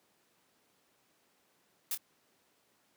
blue noise with echo, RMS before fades -34 dBFS, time 1.91-1.95 s, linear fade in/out 2 ms, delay 26 ms, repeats 1, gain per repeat -9 dB, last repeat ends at 1.976 s, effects pink hiss -71 dBFS RMS until 2.96 s + high-pass 200 Hz 12 dB/octave

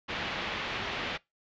white low-pass noise, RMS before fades -35 dBFS, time 0.08-1.18 s, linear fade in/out 20 ms, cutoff 3300 Hz, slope 24 dB/octave, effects noise-tail reverb RT60 0.2 s tail -23 dB re dry + resampled to 16000 Hz

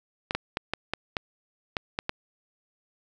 clicks, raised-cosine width 0.3 ms, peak -11 dBFS, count 9, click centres 0.309 / 0.35 / 0.571 / 0.736 / 0.936 / 1.168 / 1.768 / 1.989 / 2.094 s, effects none

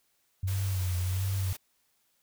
sine tone with vibrato, 93 Hz, F#2, 9 cents sharp, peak -27 dBFS, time 0.43-1.53 s, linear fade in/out 5 ms, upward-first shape sine, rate 1.4 Hz, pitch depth 78 cents each way
white noise, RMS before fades -42 dBFS, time 0.47-1.57 s, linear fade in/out 10 ms
effects white hiss -72 dBFS RMS until 2.22 s

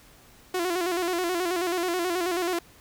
sawtooth tone with vibrato, 353.9 Hz, F4, 23 cents sharp, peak -21 dBFS, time 0.54-2.59 s, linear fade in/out 5 ms, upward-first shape square, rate 9.3 Hz, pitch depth 67 cents each way, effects pink hiss -54 dBFS RMS until 2.8 s

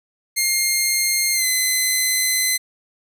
10% pulse tone with pitch glide, 2123 to 2037 Hz, C7 to C7, +25 to -47 cents, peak -8 dBFS, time 0.36-2.58 s, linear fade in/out 20 ms, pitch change -72 cents, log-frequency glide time 1.33-1.46 s, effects none

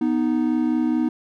triangle tone pair together, 246.9 / 311.6 Hz, B3 / D#4, 0 / +3 cents, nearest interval major third, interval 403 cents, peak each -19 dBFS, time 0.01-1.09 s, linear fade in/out 5 ms, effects none

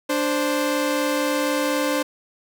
sawtooth tone pair together, 293.7 / 523.3 Hz, D4 / C5, 0 / 0 cents, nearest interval minor seventh, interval 1000 cents, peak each -19 dBFS, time 0.09-2.03 s, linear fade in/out 10 ms, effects none

